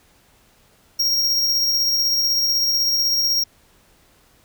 square tone with tremolo, 5588 Hz, F8, in tune, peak -16 dBFS, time 0.99-3.44 s, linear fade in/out 10 ms, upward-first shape sine, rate 16 Hz, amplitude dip 25%, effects pink hiss -56 dBFS RMS until 4.44 s

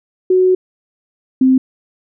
sine tone pair in turn, 370 / 260.4 Hz, F#4 / C4, 0 / -8 cents, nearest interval tritone, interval 608 cents, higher first, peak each -8 / -7 dBFS, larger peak second, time 0.3-0.55 / 1.41-1.58 s, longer first, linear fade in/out 5 ms, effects none

